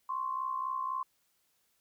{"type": "tone pair together", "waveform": "sine", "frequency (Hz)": [1044.8, 1108.7], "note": ["C6", "C#6"], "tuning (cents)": [-3, 0], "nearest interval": "minor second", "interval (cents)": 103, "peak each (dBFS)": [-33, -38], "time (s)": [0.09, 1.03], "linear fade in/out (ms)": 5, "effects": ["white hiss -74 dBFS RMS until 1.8 s"]}